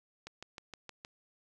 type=click train; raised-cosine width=0.2 ms; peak=-27 dBFS; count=6; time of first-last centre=0.27-1.049 s; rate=6.42 Hz; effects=none